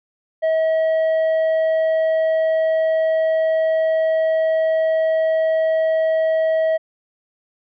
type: tone with tanh clipping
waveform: sine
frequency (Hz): 641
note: E5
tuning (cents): -49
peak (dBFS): -16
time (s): 0.42-6.78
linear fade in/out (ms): 20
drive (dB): 5
effects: none